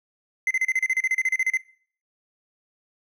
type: tone bursts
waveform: triangle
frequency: 2058 Hz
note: C7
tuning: 29 cents flat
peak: -17 dBFS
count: 16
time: 0.47-1.572 s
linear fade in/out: 2 ms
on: 37 ms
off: 34 ms
effects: noise-tail reverb RT60 0.5 s tail -21 dB re dry